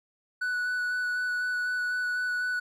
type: tone with vibrato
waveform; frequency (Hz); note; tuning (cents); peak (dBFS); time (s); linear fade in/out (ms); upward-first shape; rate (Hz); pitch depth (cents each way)
triangle; 1481; F#6; +1; -25; 0.41-2.6; 10; square; 4; 9
effects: none